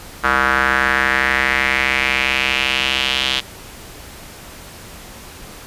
square tone with band-pass filter sweep, 66.2 Hz, C2, 21 cents sharp, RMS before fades -17 dBFS, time 0.23-3.41 s, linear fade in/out 20 ms, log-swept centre 1400 to 3300 Hz, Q 3.4, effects pink hiss -37 dBFS RMS until 5.66 s + resampled to 32000 Hz

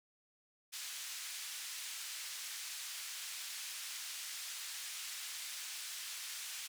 white band-pass noise, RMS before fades -45 dBFS, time 0.72-6.68 s, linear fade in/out 20 ms, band 1800 to 8300 Hz, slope 12 dB/octave, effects none

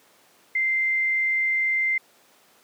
sine tone, 2086 Hz, C7, 6 cents flat, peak -20 dBFS, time 0.55-1.98 s, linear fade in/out 5 ms, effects pink hiss -57 dBFS RMS until 2.63 s + high-pass 300 Hz 12 dB/octave

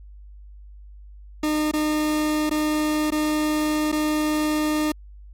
40% pulse tone with dropouts, 304.9 Hz, D#4, 35 cents flat, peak -19 dBFS, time 1.43-4.92 s, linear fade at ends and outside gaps 5 ms, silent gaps 1.714-1.735 / 2.496-2.51 / 3.105-3.12 / 3.918-3.925 s, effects added 50 Hz sine -40 dBFS peak until 5.33 s + MP3 64 kbps

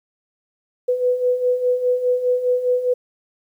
sine beating tone pair, 493.9 / 498.8 Hz, B4 / B4, 0 / +17 cents, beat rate 4.9 Hz, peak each -23 / -17 dBFS, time 0.88-2.94 s, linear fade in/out 10 ms, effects 9-bit

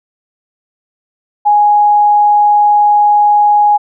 sine tone, 830.6 Hz, G#5, in tune, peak -5 dBFS, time 1.45-3.78 s, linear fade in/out 20 ms, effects none

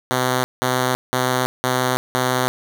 5% pulse tone bursts, 127.4 Hz, C3, 46 cents flat, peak -6 dBFS, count 5, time 0.11-2.48 s, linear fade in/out 0 ms, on 330 ms, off 180 ms, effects 8-bit

